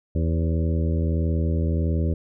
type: harmonic tone with a mistuned harmonic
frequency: 81.5 Hz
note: E2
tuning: 19 cents flat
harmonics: 1 / 2 / 3 / 4 / 5 / 6 / 7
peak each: -21 / -27 / -31 / -33 / -35 / -37 / -38 dBFS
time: 0.15-2.14 s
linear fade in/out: 5 ms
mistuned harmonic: 6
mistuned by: +41 cents
effects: none